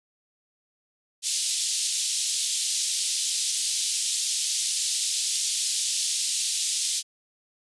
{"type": "band-pass noise", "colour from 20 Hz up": "white", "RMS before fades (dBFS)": -27, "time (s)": [1.22, 7.03], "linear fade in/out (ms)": 50, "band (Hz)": [3300, 9300], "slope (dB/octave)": 24, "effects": ["resampled to 24000 Hz"]}